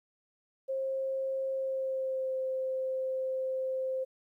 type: tone with pitch glide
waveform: sine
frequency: 533 to 522.9 Hz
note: C5 to C5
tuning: +32 to -1 cents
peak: -30 dBFS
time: 0.68-4.05 s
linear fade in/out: 20 ms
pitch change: -33 cents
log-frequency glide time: 1.52-2.35 s
effects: 12-bit